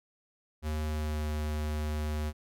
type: tone with pitch glide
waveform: square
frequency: 76.8 to 75.87 Hz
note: D#2 to D#2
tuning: -22 to -43 cents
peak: -31 dBFS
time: 0.62-2.33 s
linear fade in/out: 50 ms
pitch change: -21 cents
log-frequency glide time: 0.85-1.26 s
effects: none